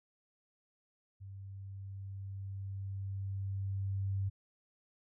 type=tone with level ramp; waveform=sine; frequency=97.6 Hz; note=G2; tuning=7 cents flat; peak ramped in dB=-45 to -31 dBFS; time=1.2-4.3 s; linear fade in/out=20 ms; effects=none